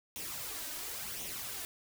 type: noise with flanger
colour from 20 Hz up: white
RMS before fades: -41 dBFS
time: 0.16-1.65 s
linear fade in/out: 0 ms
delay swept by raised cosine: 0.32 to 3.22 ms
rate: 0.94 Hz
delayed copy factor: +0.55
effects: none